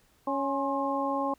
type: harmonic tone with a mistuned harmonic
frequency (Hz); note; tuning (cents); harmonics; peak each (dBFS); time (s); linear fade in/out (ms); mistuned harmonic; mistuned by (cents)
277.2; C#4; 0; 1 / 2 / 3 / 4; -32 / -32 / -32 / -32; 0.27-1.34; 5; 4; -66
effects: pink hiss -65 dBFS RMS until 1.38 s